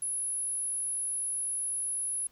sine tone, 10548 Hz, E9, in tune, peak -30 dBFS, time 0.02-2.27 s, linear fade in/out 2 ms, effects pink hiss -65 dBFS RMS until 2.31 s

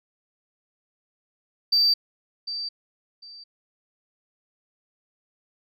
sine tone with echo, 4654 Hz, D8, 17 cents flat, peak -15 dBFS, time 1.72-1.94 s, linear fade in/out 10 ms, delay 750 ms, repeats 2, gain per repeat -13 dB, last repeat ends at 3.44 s, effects tanh soft clip ceiling -13 dBFS

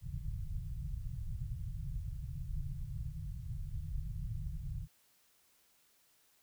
pink low-pass noise, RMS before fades -40 dBFS, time 0.01-4.88 s, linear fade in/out 50 ms, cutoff 160 Hz, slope 96 dB/octave, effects white hiss -70 dBFS RMS until 6.42 s

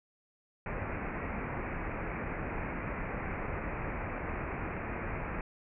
pink low-pass noise, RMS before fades -37 dBFS, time 0.66-5.41 s, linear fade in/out 2 ms, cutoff 2500 Hz, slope 96 dB/octave, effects none

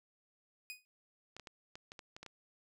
sawtooth tone with exponential decay, 2489 Hz, D#7, in tune, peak -37 dBFS, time 0.7-0.85 s, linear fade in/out 0 ms, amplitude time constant 32 ms
clicks, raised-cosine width 0.2 ms, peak -31 dBFS, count 9, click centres 1.366 / 1.397 / 1.472 / 1.755 / 1.919 / 1.992 / 2.165 / 2.23 / 2.263 s
effects none

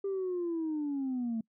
sine linear sweep, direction down, 398.1 to 220 Hz, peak -29 dBFS, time 0.04-1.41 s, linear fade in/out 5 ms, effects noise-tail reverb RT60 0.1 s tail -26 dB re dry + tanh soft clip ceiling -28 dBFS

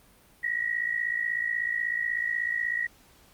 sine tone pair together, 1881.7 / 1938 Hz, A#6 / B6, +16 / -33 cents, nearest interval minor second, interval 51 cents, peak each -29 / -29 dBFS, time 0.43-2.87 s, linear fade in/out 10 ms, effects pink hiss -58 dBFS RMS until 3.33 s + Opus 32 kbps

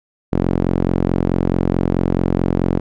sawtooth tone with band-pass filter, 44.62 Hz, F1, 38 cents sharp, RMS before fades -17 dBFS, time 0.32-2.8 s, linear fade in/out 10 ms, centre 280 Hz, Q 0.93, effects none

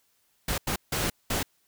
pink noise bursts at uneven times, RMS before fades -28 dBFS, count 4, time 0.48-0.58 / 0.67-0.76 / 0.92-1.1 / 1.3-1.43 s, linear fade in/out 5 ms, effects white hiss -69 dBFS RMS until 1.67 s

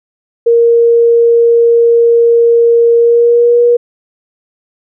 sine tone with pitch glide, 467.3 to 478.5 Hz, A#4 to A#4, +4 to +45 cents, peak -4 dBFS, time 0.46-3.77 s, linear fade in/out 10 ms, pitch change +41 cents, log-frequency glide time 2.96-3.62 s, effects none

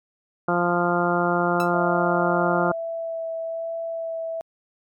harmonic tone, 174.61 Hz, F3, in tune, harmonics 1 / 2 / 3 / 4 / 5 / 6 / 7 / 8, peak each -26 / -25 / -27 / -25 / -29 / -31 / -28 / -27 dBFS, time 0.48-2.72 s, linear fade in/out 5 ms
sawtooth tone with exponential decay, 1318.5 Hz, E6, in tune, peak -22 dBFS, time 1.6-1.72 s, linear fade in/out 1 ms, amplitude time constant 25 ms
sine tone with vibrato, 659.3 Hz, E5, in tune, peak -26 dBFS, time 1.74-4.41 s, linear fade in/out 0 ms, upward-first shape sine, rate 1.1 Hz, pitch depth 10 cents each way
effects MP3 96 kbps

